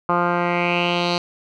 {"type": "tone with low-pass filter sweep", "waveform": "10% pulse", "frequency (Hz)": 174.61, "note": "F3", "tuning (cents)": 0, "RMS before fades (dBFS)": -20, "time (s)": [0.09, 1.18], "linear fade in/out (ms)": 2, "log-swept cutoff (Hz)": [1200, 4300], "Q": 4.1, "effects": []}